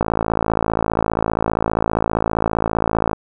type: click train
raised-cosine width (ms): 1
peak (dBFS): -3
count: 173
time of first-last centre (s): 0.01-3.132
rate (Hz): 55.1
effects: none